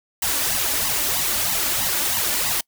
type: noise with flanger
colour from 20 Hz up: white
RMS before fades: -22 dBFS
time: 0.22-2.61 s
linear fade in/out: 5 ms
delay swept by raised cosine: 1 to 3.5 ms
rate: 3.1 Hz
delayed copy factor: +0.75
effects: noise-tail reverb RT60 0.1 s tail -26 dB re dry